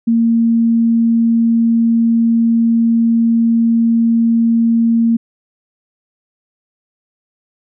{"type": "tone", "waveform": "sine", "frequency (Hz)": 230, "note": "A#3", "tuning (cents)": -23, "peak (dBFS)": -9, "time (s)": [0.07, 5.17], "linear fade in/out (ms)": 10, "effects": []}